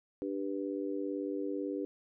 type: harmonic tone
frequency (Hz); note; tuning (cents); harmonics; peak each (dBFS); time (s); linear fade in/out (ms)
98; G2; 0; 3 / 4 / 5; -36 / -38 / -40; 0.22-1.85; 0
effects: none